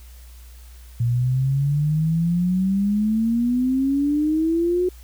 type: exponential sweep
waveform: sine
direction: up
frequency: 116.8 to 366.8 Hz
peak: -17 dBFS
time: 1-4.89 s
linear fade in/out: 5 ms
effects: added 60 Hz sine -40 dBFS peak until 5.03 s + white hiss -52 dBFS RMS until 5.03 s